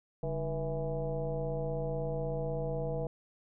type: tone with frequency modulation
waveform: sine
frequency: 313.9 Hz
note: D#4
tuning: 15 cents sharp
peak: -31 dBFS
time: 0.23-3.07 s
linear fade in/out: 2 ms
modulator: 171 Hz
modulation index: 2.1
effects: none